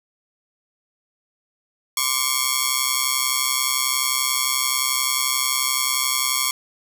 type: ring-modulated tone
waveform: 5% pulse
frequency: 1103 Hz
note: C#6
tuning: 9 cents flat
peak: -4 dBFS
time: 1.97-6.51 s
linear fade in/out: 2 ms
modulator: 65.7 Hz
effects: none